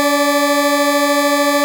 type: tone pair together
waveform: 20% pulse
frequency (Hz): 284.8 / 583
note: C#4 / D5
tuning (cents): +47 / -13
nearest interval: octave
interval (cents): 1240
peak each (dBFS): -10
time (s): 0-1.64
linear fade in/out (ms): 0
effects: 7-bit